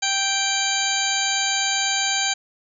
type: harmonic tone with a mistuned harmonic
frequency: 784 Hz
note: G5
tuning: in tune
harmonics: 1 / 2 / 3 / 4 / 5 / 6 / 8 / 9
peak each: -28 / -28 / -28 / -28 / -28 / -28 / -28 / -28 dBFS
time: 0.02-2.34 s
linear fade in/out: 10 ms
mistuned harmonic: 8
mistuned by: +29 cents
effects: none